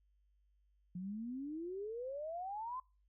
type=exponential sweep; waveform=sine; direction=up; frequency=174.61 to 1056 Hz; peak=-40 dBFS; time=0.95-2.8 s; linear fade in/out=5 ms; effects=noise-tail reverb RT60 0.3 s tail -23 dB re dry + added 50 Hz sine -70 dBFS peak until 3.08 s